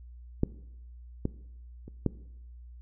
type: clicks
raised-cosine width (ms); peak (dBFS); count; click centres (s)
3; -11 / -15 / -30 / -12; 4; 0.434 / 1.254 / 1.88 / 2.063
effects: noise-tail reverb RT60 0.8 s tail -19 dB re dry + added 60 Hz sine -45 dBFS peak until 2.81 s